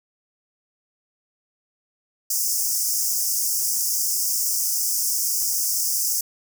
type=high-pass noise; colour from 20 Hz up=pink; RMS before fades=-23 dBFS; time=2.3-6.21 s; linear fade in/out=5 ms; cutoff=5100 Hz; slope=96 dB/octave; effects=none